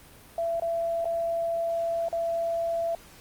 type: tone with dropouts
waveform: sine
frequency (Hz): 671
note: E5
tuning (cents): +31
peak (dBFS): -25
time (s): 0.38-2.95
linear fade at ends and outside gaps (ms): 2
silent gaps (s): 0.598-0.621 / 1.045-1.054 / 2.085-2.127
effects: pink hiss -51 dBFS RMS until 3.2 s + Opus 32 kbps